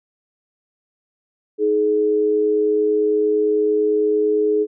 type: tone pair together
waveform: sine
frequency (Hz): 314.4 / 423.3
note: D#4 / G#4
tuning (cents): +18 / +33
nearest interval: perfect fourth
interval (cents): 515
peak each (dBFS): -23 / -15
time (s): 1.58-4.67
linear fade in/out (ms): 50
effects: none